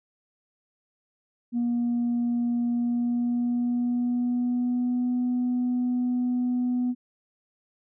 sine tone with pitch glide, 238.9 to 247.5 Hz, A#3 to B3, +43 to +4 cents, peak -21 dBFS, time 1.52-6.95 s, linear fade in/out 50 ms, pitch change +61 cents, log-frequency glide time 2.72-5.14 s, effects tanh soft clip ceiling -20 dBFS

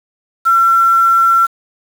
sine tone with quantisation, 1354 Hz, E6, 46 cents sharp, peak -7 dBFS, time 0.45-1.47 s, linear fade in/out 20 ms, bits 5, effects none

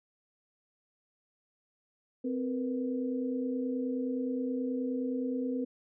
sine tone cluster, 258.7 / 460.7 / 490.2 Hz, C4 / A#4 / B4, -19 / -20 / -13 cents, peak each -31 / -40 / -38 dBFS, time 2.24-5.65 s, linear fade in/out 10 ms, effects none

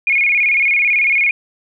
sine tone with vibrato, 2301 Hz, D7, 36 cents flat, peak -11 dBFS, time 0.07-1.31 s, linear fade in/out 2 ms, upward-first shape square, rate 18 Hz, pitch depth 94 cents each way, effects none

